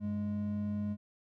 triangle tone pair together, 97.54 / 207.7 Hz, G2 / G#3, -8 / 0 cents, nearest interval octave + minor second, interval 1308 cents, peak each -37 / -31 dBFS, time 0-0.97 s, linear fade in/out 50 ms, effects none

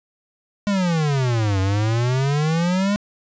square exponential two-way sweep, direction down then up, 208.3 to 94 to 208.3 Hz, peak -18 dBFS, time 0.67-2.96 s, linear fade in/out 0 ms, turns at 1.6 s, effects resampled to 16000 Hz + 8-bit

